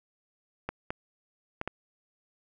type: clicks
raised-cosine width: 0.5 ms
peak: -17 dBFS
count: 4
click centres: 0.69 / 0.905 / 1.614 / 1.676 s
effects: none